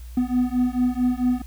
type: beating tone pair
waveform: triangle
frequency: 246.9 / 251.4 Hz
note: B3 / B3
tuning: 0 / +31 cents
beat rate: 4.5 Hz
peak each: -20 dBFS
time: 0.17-1.42 s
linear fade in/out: 5 ms
effects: added 60 Hz sine -35 dBFS peak until 1.46 s + white hiss -53 dBFS RMS until 1.46 s